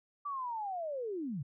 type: linear sweep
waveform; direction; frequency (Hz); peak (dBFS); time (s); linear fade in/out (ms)
sine; down; 1174.7 to 122.1; -35; 0.25-1.43; 10
effects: none